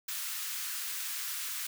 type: high-pass noise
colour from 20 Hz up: white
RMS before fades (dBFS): -37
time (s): 0.08-1.67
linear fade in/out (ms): 5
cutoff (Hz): 1200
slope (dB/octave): 24
effects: none